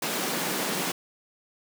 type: high-pass noise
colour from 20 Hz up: pink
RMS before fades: -29 dBFS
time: 0.02-0.92 s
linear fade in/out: 5 ms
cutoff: 160 Hz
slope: 48 dB/octave
effects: none